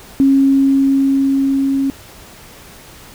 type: tone with level ramp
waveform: sine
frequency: 272.4 Hz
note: C#4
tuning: 30 cents flat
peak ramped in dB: -7 to -13 dBFS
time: 0.2-1.9 s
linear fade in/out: 0 ms
effects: pink hiss -39 dBFS RMS until 3.14 s